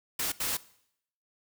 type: noise bursts at uneven times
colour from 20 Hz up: white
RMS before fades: -31 dBFS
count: 2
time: 0.19-0.32 / 0.4-0.57 s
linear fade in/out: 5 ms
effects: noise-tail reverb RT60 0.7 s tail -19 dB re dry